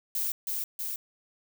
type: noise with echo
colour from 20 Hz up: violet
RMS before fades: -30 dBFS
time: 0.15-0.32 s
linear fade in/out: 2 ms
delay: 320 ms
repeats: 2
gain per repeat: -2 dB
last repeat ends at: 0.96 s
effects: none